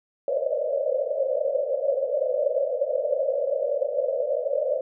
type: band-pass noise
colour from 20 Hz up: white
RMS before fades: -25 dBFS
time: 0.28-4.81 s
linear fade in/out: 2 ms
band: 510 to 600 Hz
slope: 96 dB/octave
effects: none